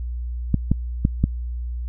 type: clicks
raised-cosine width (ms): 5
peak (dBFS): -4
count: 4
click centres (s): 0.543 / 0.716 / 1.051 / 1.24
effects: added 60 Hz sine -25 dBFS peak until 1.88 s